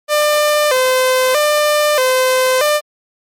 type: tone with vibrato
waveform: sawtooth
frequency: 554.4 Hz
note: C#5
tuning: in tune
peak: -7 dBFS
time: 0.08-2.81 s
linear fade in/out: 50 ms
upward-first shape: square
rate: 0.79 Hz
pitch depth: 130 cents each way
effects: MP3 64 kbps